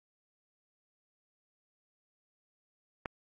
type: click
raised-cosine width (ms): 0.5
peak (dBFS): -19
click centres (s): 3.058
effects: AAC 64 kbps